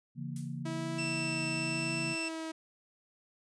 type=chord; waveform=sine; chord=A# diminished; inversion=first; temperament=just; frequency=139.85 / 167.82 / 233.1 Hz; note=C#3 / E3 / A#3; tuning=+16 / +31 / 0 cents; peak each=-39 / -41 / -42 dBFS; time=0.15-2.16 s; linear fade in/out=50 ms
type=noise with exponential decay; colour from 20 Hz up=violet; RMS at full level=-40 dBFS; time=0.36-0.63 s; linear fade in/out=2 ms; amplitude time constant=58 ms
type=tone with vibrato; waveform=sawtooth; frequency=324 Hz; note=E4; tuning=30 cents flat; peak=-33 dBFS; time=0.65-2.52 s; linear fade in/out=10 ms; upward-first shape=triangle; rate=0.92 Hz; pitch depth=22 cents each way
type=tone; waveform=sawtooth; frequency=2674 Hz; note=E7; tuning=24 cents sharp; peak=-31 dBFS; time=0.98-2.29 s; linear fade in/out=10 ms
effects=resampled to 22050 Hz